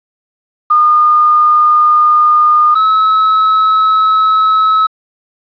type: tone pair in turn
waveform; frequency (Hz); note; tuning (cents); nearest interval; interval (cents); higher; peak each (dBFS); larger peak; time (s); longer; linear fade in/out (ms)
sine / triangle; 1219 / 1291.5; D#6 / E6; -36 / -36; minor second; 100; second; -5; neither; 0.7-2.75 / 2.75-4.87; second; 10
effects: resampled to 11025 Hz + 7-bit